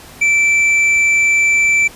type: tone with hard clipping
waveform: triangle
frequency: 2330 Hz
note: D7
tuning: 14 cents flat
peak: -11 dBFS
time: 0.21-1.88 s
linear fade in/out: 10 ms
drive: 8 dB
effects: pink hiss -38 dBFS RMS until 1.95 s + resampled to 32000 Hz